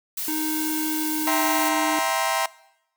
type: noise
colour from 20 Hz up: blue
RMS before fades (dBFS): -29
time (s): 0.17-1.69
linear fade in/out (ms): 5
type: tone with pitch glide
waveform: square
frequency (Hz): 310.5 to 307.8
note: D#4 to D#4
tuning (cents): -3 to -19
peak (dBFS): -27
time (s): 0.28-1.99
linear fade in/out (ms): 2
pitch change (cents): -16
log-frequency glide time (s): 0.88-1.47
type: chord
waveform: sawtooth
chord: C dominant seventh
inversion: first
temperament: just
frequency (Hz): 654.1 / 784.9 / 941.9 / 1046.5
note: E5 / G5 / Bb5 / C6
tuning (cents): -14 / +2 / +18 / 0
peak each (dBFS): -23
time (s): 1.27-2.46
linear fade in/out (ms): 2
effects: noise-tail reverb RT60 0.8 s tail -20 dB re dry